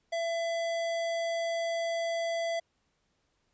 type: tone with hard clipping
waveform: sine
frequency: 670 Hz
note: E5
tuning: 28 cents sharp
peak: -31 dBFS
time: 0.12-2.6 s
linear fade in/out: 10 ms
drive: 17 dB
effects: pink hiss -75 dBFS RMS until 3.53 s + resampled to 16000 Hz